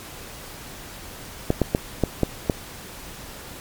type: clicks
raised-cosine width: 2 ms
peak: -4 dBFS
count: 6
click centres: 1.504 / 1.617 / 1.749 / 2.037 / 2.233 / 2.498 s
effects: pink hiss -39 dBFS RMS until 3.6 s + MP3 96 kbps